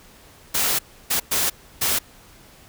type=noise bursts at uneven times; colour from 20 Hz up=white; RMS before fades=-21 dBFS; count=4; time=0.54-0.79 / 1.1-1.2 / 1.31-1.5 / 1.81-1.99 s; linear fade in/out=10 ms; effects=pink hiss -49 dBFS RMS until 2.68 s